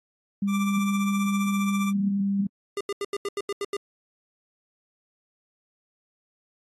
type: tone with pitch glide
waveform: sine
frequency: 199.9 to 198.4 Hz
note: G3 to G3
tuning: +34 to +21 cents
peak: -22 dBFS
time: 0.42-2.47 s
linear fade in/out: 5 ms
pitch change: -13 cents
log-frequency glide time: 1.21-2.15 s
type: tone with tremolo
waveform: 25% pulse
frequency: 1174.7 Hz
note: D6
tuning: in tune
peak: -24 dBFS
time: 0.47-1.93 s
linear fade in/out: 50 ms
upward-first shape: triangle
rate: 15 Hz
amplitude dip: 65%
type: tone bursts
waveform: square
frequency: 403 Hz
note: G4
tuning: 48 cents sharp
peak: -27 dBFS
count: 9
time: 2.77-3.767 s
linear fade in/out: 2 ms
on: 37 ms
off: 83 ms
effects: AAC 32 kbps